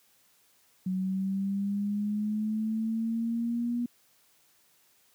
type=linear sweep; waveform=sine; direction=up; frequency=185 to 241.5 Hz; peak=-27 dBFS; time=0.86-3.86 s; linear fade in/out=5 ms; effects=white hiss -65 dBFS RMS until 5.14 s + high-pass 80 Hz 12 dB/octave